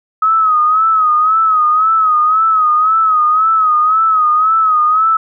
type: tone with vibrato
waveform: sine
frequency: 1270 Hz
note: D#6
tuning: 35 cents sharp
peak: -8 dBFS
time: 0.22-5.17 s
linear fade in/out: 5 ms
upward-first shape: sine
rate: 1.9 Hz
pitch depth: 68 cents each way
effects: none